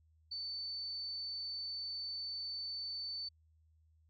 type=tone; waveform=sine; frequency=4522 Hz; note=C#8; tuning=34 cents sharp; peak=-39 dBFS; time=0.31-3.29 s; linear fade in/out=10 ms; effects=added 79 Hz sine -66 dBFS peak until 4.09 s